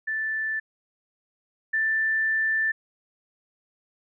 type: tone pair in turn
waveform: sine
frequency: 1760 / 1769.8 Hz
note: A6 / A6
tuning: 0 / +10 cents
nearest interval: unison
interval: 10 cents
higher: second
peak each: -25 / -21 dBFS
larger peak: second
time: 0.07-0.6 / 1.73-2.72 s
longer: second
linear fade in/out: 10 ms
effects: none